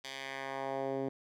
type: tone with band-pass filter sweep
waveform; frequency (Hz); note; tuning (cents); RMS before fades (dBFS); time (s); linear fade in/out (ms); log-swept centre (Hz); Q
10% pulse; 135.3; C#3; -42; -38; 0.04-1.09; 5; 3900 to 310; 1.2
effects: none